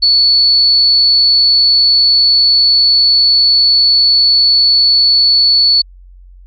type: tone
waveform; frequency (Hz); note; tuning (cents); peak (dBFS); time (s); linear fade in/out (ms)
sine; 4435; C#8; 0; -6; 0.02-5.82; 10
effects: added 45 Hz sine -35 dBFS peak until 6.46 s